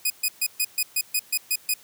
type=tone bursts; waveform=5% pulse; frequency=2489 Hz; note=D#7; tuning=in tune; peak=-11 dBFS; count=10; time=0.05-1.74 s; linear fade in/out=5 ms; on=52 ms; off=130 ms; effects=white hiss -52 dBFS RMS until 1.83 s + high-pass 60 Hz 12 dB/octave